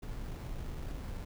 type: noise with sample-and-hold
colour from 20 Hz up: brown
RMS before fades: -40 dBFS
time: 0.02-1.25 s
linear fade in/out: 10 ms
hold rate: 3150 Hz
effects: none